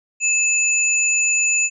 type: tone pair together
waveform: sine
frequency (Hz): 2612 / 6973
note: E7 / A8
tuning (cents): -17 / -17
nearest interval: octave + perfect fourth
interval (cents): 1700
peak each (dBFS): -18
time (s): 0.2-1.7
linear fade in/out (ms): 50
effects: none